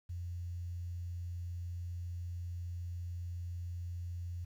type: tone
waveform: sine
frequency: 87.31 Hz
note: F2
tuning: in tune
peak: -38 dBFS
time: 0.09-4.45 s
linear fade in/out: 10 ms
effects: 11-bit